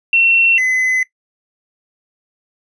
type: tone pair in turn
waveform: sine / triangle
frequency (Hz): 2714 / 2028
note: E7 / B6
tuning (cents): +50 / +45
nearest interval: perfect fourth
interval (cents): 505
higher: first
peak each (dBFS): -9 / -11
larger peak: first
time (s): 0.13-0.58 / 0.58-1.03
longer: neither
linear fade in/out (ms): 2
effects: noise-tail reverb RT60 0.1 s tail -18 dB re dry + resampled to 22050 Hz

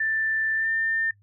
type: tone with pitch glide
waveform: sine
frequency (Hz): 1771 to 1799.9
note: A6 to A6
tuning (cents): +11 to +39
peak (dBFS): -22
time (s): 0-1.11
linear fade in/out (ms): 5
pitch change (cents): +28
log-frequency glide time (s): 0.55-0.69
effects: noise-tail reverb RT60 0.1 s tail -25 dB re dry + added 101 Hz sine -56 dBFS peak until 1.22 s

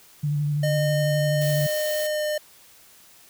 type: tone with vibrato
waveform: sine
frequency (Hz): 146.83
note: D3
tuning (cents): 0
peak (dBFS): -21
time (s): 0.23-1.67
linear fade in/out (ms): 10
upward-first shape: square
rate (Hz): 12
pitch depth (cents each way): 20
type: tone with pitch glide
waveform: square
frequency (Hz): 610 to 605.1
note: D#5 to D#5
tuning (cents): -34 to -48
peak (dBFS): -24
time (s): 0.63-2.38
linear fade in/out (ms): 5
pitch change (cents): -14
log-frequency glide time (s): 2.05-2.24
type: noise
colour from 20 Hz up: blue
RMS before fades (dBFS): -34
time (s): 1.41-2.07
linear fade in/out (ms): 5
effects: white hiss -52 dBFS RMS until 3.29 s

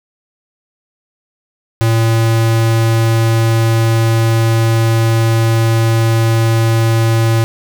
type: tone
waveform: square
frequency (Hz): 113.6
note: A#2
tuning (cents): -44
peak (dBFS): -10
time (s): 1.81-7.44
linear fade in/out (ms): 0
effects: 7-bit

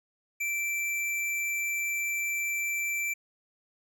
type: tone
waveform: square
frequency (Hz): 2339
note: D7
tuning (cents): -8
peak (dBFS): -29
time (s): 0.4-3.14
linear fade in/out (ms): 10
effects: none

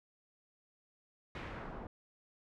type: noise with low-pass filter sweep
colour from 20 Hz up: pink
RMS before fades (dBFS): -45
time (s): 1.35-1.87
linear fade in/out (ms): 2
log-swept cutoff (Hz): 2600 to 860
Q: 1.2
effects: none

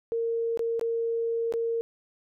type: tone with dropouts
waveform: sine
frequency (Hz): 460.6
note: A#4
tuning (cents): -21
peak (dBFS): -25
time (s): 0.12-1.81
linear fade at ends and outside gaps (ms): 0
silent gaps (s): 0.574-0.593 / 0.795-0.812 / 1.524-1.538
effects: none

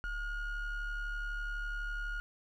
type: ring-modulated tone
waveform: triangle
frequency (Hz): 732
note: F#5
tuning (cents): -19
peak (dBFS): -30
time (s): 0.04-2.2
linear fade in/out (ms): 0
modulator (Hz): 696
effects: none

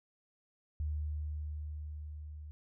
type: tone with level ramp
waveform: sine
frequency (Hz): 75.5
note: D2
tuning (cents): +48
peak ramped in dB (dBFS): -32 to -44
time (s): 0.8-2.51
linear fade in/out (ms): 0
effects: none

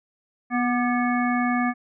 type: harmonic tone with a mistuned harmonic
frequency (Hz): 245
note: B3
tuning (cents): -14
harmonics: 1 / 3 / 5 / 7 / 9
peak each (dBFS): -22 / -27 / -29 / -30 / -32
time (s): 0.5-1.74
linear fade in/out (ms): 50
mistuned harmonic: 5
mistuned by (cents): -44
effects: none

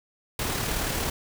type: noise with amplitude modulation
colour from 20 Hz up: pink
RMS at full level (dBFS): -27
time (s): 0.39-1.1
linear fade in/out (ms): 2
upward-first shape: sine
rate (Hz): 37.7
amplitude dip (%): 30
effects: none

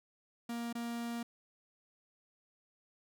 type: tone with dropouts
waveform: 45% pulse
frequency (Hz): 235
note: A#3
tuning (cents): +14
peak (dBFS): -37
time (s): 0.49-1.23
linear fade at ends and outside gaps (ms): 5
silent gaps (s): 0.728-0.751
effects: none

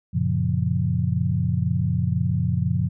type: chord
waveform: sine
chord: Gb major seventh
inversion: none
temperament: equal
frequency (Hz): 92.5 / 116.54 / 138.59 / 174.61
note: Gb2 / Bb2 / Db3 / F3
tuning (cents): 0 / 0 / 0 / 0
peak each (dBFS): -25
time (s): 0.13-2.89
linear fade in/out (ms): 20
effects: none

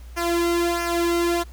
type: tone with flanger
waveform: sawtooth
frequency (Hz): 343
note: F4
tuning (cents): -31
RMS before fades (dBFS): -22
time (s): 0.16-1.44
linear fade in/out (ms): 20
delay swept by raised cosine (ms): 0.25 to 1.75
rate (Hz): 1.5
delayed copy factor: -0.75
effects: added 60 Hz sine -37 dBFS peak until 1.52 s + pink hiss -53 dBFS RMS until 1.52 s

